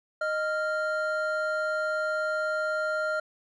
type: tone pair together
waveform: triangle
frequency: 620 / 1391.9 Hz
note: D#5 / F6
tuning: -6 / -6 cents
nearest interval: octave + major second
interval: 1400 cents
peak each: -27 dBFS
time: 0.21-3.2 s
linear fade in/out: 5 ms
effects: resampled to 24000 Hz